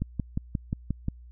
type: click train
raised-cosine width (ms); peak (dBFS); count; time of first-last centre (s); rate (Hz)
5; -15; 7; 0.02-1.084; 5.64
effects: added 60 Hz sine -45 dBFS peak until 1.31 s